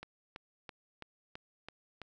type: click train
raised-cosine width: 0.3 ms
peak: -28 dBFS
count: 7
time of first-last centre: 0.03-2.017 s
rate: 3.02 Hz
effects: none